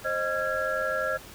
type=tone cluster; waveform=sine; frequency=528 / 620 / 1369 / 1655 Hz; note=C5 / D#5 / F6 / G#6; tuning=+16 / -6 / -35 / -6 cents; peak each=-31 dBFS; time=0.04-1.18 s; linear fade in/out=20 ms; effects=pink hiss -46 dBFS RMS until 1.34 s